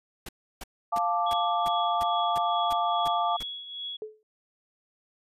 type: noise bursts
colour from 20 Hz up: pink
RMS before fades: -39 dBFS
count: 10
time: 0.26-3.43 s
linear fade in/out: 5 ms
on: 29 ms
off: 320 ms
type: chord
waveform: sine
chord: D minor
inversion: first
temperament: equal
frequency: 698.5 / 880 / 1174.7 Hz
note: F5 / A5 / D6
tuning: 0 / 0 / 0 cents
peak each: -27 / -29 / -28 dBFS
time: 0.92-3.37 s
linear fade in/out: 10 ms
type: tone with tremolo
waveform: sine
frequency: 3353 Hz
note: G#7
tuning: 16 cents sharp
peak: -32 dBFS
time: 1.26-3.97 s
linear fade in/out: 10 ms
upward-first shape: triangle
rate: 2.4 Hz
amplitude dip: 65%
type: tone with exponential decay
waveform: sine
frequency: 431.1 Hz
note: A4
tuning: 35 cents flat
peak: -30 dBFS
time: 4.02-4.23 s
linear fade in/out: 1 ms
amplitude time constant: 44 ms
effects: resampled to 32000 Hz